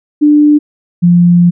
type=tone pair in turn; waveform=sine; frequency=296.8 / 174.45 Hz; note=D4 / F3; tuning=+18 / -2 cents; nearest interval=major sixth; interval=920 cents; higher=first; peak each=-3 dBFS; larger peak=neither; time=0.21-0.59 / 1.02-1.51 s; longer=second; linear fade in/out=20 ms; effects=none